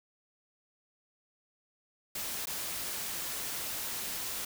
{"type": "noise with dropouts", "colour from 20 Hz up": "white", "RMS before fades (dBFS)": -37, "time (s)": [2.15, 4.45], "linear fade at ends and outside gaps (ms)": 5, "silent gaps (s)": [2.457, 2.47], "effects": []}